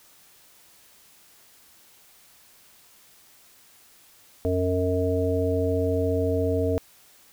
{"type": "harmonic tone", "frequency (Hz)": 91.4, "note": "F#2", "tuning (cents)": -21, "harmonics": [1, 3, 5, 7], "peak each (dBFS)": [-26, -28, -25, -29], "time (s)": [4.45, 6.78], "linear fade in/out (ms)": 0, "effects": ["white hiss -55 dBFS RMS until 7.32 s"]}